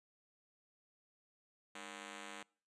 5% pulse ring-modulated tone, 257.4 Hz, C4, 28 cents flat, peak -33 dBFS, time 1.75-2.43 s, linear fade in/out 5 ms, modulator 49.1 Hz, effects noise-tail reverb RT60 0.5 s tail -26 dB re dry + resampled to 24000 Hz

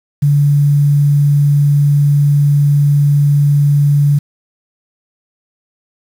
sine tone with quantisation, 144.2 Hz, D3, 31 cents flat, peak -7 dBFS, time 0.22-4.19 s, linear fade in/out 10 ms, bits 6, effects none

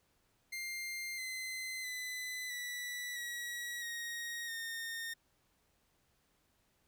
sawtooth tone with pitch steps, 2100 / 2053 / 2007 / 1962.8 / 1919 / 1876.3 / 1834.5 Hz, C7 / C7 / B6 / B6 / A#6 / A#6 / A#6, +6 / -33 / +27 / -11 / +50 / +11 / -28 cents, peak -36 dBFS, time 0.52-5.14 s, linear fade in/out 10 ms, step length 660 ms, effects pink hiss -75 dBFS RMS until 6.87 s

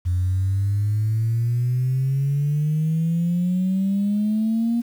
sine exponential sweep, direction up, 87.8 to 237.7 Hz, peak -17 dBFS, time 0.05-4.82 s, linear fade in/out 20 ms, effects tanh soft clip ceiling -14 dBFS + 8-bit

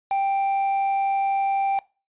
triangle tone with quantisation, 786 Hz, G5, 4 cents sharp, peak -18 dBFS, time 0.11-1.79 s, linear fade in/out 2 ms, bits 5, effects noise-tail reverb RT60 0.3 s tail -21 dB re dry + resampled to 8000 Hz

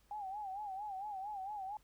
sine tone with vibrato, 801 Hz, G5, 37 cents sharp, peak -40 dBFS, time 0.11-1.77 s, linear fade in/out 2 ms, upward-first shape sine, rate 4.4 Hz, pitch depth 110 cents each way, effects added 50 Hz sine -70 dBFS peak until 1.83 s + pink hiss -72 dBFS RMS until 1.83 s

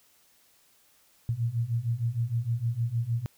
sine beating tone pair, 113.6 / 120.1 Hz, A#2 / B2, -44 / -48 cents, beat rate 6.5 Hz, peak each -30 / -28 dBFS, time 1.29-3.26 s, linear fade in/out 0 ms, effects white hiss -63 dBFS RMS until 3.37 s

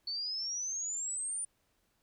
sine exponential sweep, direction up, 4435 to 9397 Hz, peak -34 dBFS, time 0.07-1.45 s, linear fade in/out 5 ms, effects pink hiss -75 dBFS RMS until 2.02 s

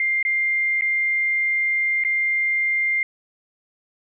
sine tone with dropouts, 2100 Hz, C7, 6 cents sharp, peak -18 dBFS, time 0-3.03 s, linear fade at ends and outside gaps 2 ms, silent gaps 0.228-0.25 / 0.811-0.82 / 2.038-2.048 s, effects none

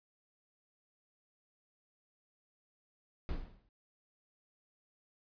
brown noise with exponential decay, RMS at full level -33 dBFS, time 3.29-3.69 s, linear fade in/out 1 ms, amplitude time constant 86 ms, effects resampled to 11025 Hz

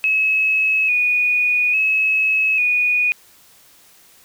sine tone with vibrato, 2520 Hz, D#7, 21 cents sharp, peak -14 dBFS, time 0.04-3.12 s, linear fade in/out 0 ms, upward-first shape square, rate 0.59 Hz, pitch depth 38 cents each way, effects white hiss -50 dBFS RMS until 4.24 s

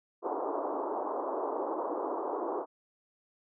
pink band-pass noise, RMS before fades -34 dBFS, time 0.22-2.66 s, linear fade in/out 50 ms, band 310 to 1100 Hz, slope 48 dB/octave, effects none

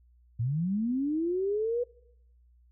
sine linear sweep, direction up, 108 to 493.9 Hz, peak -26 dBFS, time 0.39-1.84 s, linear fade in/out 10 ms, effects noise-tail reverb RT60 0.8 s tail -24 dB re dry + added 60 Hz sine -58 dBFS peak until 2.71 s

